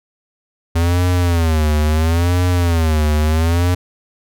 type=tone with vibrato; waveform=square; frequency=82.41 Hz; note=E2; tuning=in tune; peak=-13 dBFS; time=0.75-3.75 s; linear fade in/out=10 ms; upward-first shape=sine; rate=0.74 Hz; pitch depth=150 cents each way; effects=none